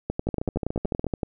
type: two click trains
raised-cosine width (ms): 2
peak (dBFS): -12 / -14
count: 13 / 12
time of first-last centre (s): 0.1-1.232 / 0.27-1.067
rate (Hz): 10.6 / 13.8
effects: none